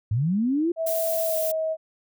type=linear sweep; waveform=sine; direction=up; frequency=97.6 to 353.1 Hz; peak=-20 dBFS; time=0.11-0.72 s; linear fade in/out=5 ms
type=tone with pitch glide; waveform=sine; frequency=652 to 637.1 Hz; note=E5 to D#5; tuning=-19 to +41 cents; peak=-23 dBFS; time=0.76-1.77 s; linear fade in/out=50 ms; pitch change=-40 cents; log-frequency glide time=1.26-1.38 s
type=noise; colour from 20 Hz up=violet; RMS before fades=-30 dBFS; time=0.86-1.52 s; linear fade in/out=10 ms
effects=none